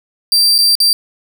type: tone with dropouts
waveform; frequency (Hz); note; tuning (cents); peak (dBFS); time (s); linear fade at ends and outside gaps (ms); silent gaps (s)
40% pulse; 4699; D8; 0; -7; 0.32-0.93; 1; 0.581-0.587 / 0.753-0.802
effects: none